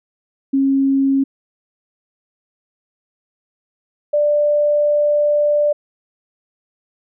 sine tone pair in turn, 272 / 590.2 Hz, C#4 / D5, -33 / +8 cents, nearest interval octave + minor second, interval 1341 cents, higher second, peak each -12 dBFS, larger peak neither, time 0.53-1.24 / 4.13-5.73 s, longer second, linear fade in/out 10 ms, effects none

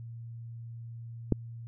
click, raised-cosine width 3 ms, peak -11 dBFS, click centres 1.323 s, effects added 116 Hz sine -40 dBFS peak until 1.67 s

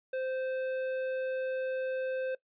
sine tone with tanh clipping, 520 Hz, C5, 11 cents flat, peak -33 dBFS, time 0.13-2.35 s, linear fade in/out 5 ms, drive 12 dB, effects noise-tail reverb RT60 0.1 s tail -20 dB re dry + resampled to 8000 Hz

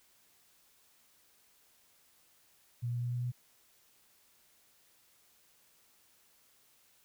sine tone with pitch steps, 120 / 120.76 / 121.53 / 122.31 / 123.09 Hz, B2 / B2 / B2 / B2 / B2, -49 / -38 / -27 / -16 / -5 cents, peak -32 dBFS, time 2.82-3.32 s, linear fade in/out 20 ms, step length 100 ms, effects white hiss -67 dBFS RMS until 7.04 s

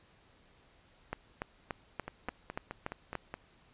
two click trains, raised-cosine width 0.5 ms, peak -24 / -20 dBFS, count 7 / 8, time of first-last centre 2.08-3.341 / 1.13-3.153 s, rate 4.76 / 3.46 Hz, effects pink hiss -64 dBFS RMS until 3.73 s + resampled to 8000 Hz

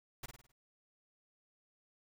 pink noise with echo, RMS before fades -44 dBFS, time 0.23-0.26 s, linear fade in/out 5 ms, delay 52 ms, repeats 5, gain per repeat -6 dB, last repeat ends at 0.52 s, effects none

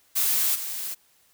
blue noise with level steps, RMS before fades -23 / -32 dBFS, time 0.15-0.95 s, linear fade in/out 20 ms, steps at 0.54 s, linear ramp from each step 20 ms, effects white hiss -62 dBFS RMS until 1.33 s

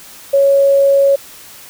sine tone, 554.4 Hz, C#5, in tune, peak -7 dBFS, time 0.33-1.16 s, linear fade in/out 10 ms, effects white hiss -37 dBFS RMS until 1.69 s

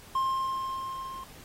triangle tone with level ramp, 1060 Hz, C6, 22 cents sharp, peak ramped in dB -22 to -36 dBFS, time 0.15-1.24 s, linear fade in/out 5 ms, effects pink hiss -51 dBFS RMS until 1.44 s + AAC 48 kbps

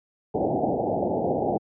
white low-pass noise, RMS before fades -24 dBFS, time 0.34-1.58 s, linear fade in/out 10 ms, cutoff 810 Hz, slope 96 dB/octave, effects high-pass 150 Hz 12 dB/octave

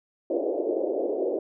pink band-pass noise, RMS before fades -27 dBFS, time 0.3-1.39 s, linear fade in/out 2 ms, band 320 to 610 Hz, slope 48 dB/octave, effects none

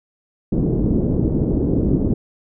white low-pass noise, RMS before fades -18 dBFS, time 0.52-2.14 s, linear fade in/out 5 ms, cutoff 340 Hz, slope 24 dB/octave, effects none

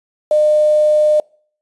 sine tone with quantisation, 606 Hz, D#5, 46 cents flat, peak -9 dBFS, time 0.31-1.2 s, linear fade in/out 2 ms, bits 6, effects noise-tail reverb RT60 0.5 s tail -26 dB re dry + resampled to 24000 Hz

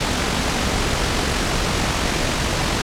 pink noise with amplitude modulation, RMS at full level -19 dBFS, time 0-2.82 s, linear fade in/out 10 ms, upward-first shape sine, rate 46.3 Hz, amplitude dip 25%, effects low-pass 7000 Hz 12 dB/octave

